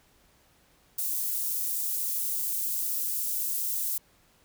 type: high-pass noise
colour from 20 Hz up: white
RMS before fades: -30 dBFS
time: 0.98-3.98 s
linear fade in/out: 5 ms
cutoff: 10000 Hz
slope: 12 dB/octave
effects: pink hiss -63 dBFS RMS until 4.44 s